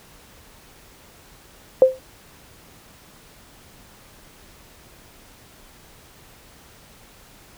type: tone with exponential decay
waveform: sine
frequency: 520 Hz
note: C5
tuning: 11 cents flat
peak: -4 dBFS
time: 1.82-1.99 s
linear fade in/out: 1 ms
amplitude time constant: 36 ms
effects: pink hiss -49 dBFS RMS until 7.57 s